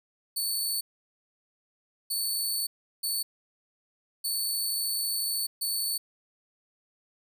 15% pulse tone bursts at uneven times, 4474 Hz, C#8, 15 cents sharp, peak -21 dBFS, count 5, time 0.36-0.81 / 2.1-2.67 / 3.03-3.23 / 4.24-5.47 / 5.61-5.98 s, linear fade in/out 10 ms, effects none

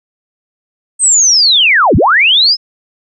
sine linear two-way sweep, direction down then up, 8490 to 51.91 to 5250 Hz, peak -5 dBFS, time 0.99-2.57 s, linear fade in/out 50 ms, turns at 1.96 s, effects none

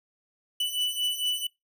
45% pulse beating tone pair, 2973 / 2977.4 Hz, F#7 / F#7, +8 / +10 cents, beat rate 4.4 Hz, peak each -31 / -28 dBFS, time 0.6-1.47 s, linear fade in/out 5 ms, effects noise-tail reverb RT60 0.2 s tail -25 dB re dry

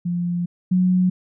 sine tone pair in turn, 174.61 / 182.86 Hz, F3 / F#3, 0 / -20 cents, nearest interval minor second, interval 80 cents, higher second, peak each -20 / -14 dBFS, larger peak second, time 0.05-0.46 / 0.71-1.1 s, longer first, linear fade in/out 10 ms, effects none

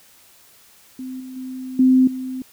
sine tone with level steps, 258.3 Hz, C4, 22 cents flat, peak -28 / -32 / -28 / -10 / -25 dBFS, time 0.99-2.42 s, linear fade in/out 2 ms, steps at 1.2 / 1.36 / 1.79 / 2.07 s, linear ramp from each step 5 ms, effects white hiss -51 dBFS RMS until 2.52 s

